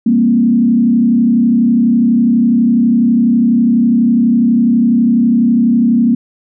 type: tone with frequency modulation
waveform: sine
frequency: 234.5 Hz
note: A#3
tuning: 11 cents sharp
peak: -7 dBFS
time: 0.06-6.15 s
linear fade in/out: 5 ms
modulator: 32.1 Hz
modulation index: 0.87
effects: none